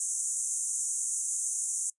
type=band-pass noise; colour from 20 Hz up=pink; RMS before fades=-32 dBFS; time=0-1.9 s; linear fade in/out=2 ms; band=6300 to 10000 Hz; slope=96 dB/octave; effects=noise-tail reverb RT60 0.1 s tail -21 dB re dry + resampled to 24000 Hz